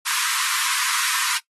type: high-pass noise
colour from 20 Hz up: pink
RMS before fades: -23 dBFS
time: 0.05-1.39 s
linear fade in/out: 20 ms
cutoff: 970 Hz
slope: 96 dB/octave
effects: noise-tail reverb RT60 0.1 s tail -18 dB re dry + AAC 32 kbps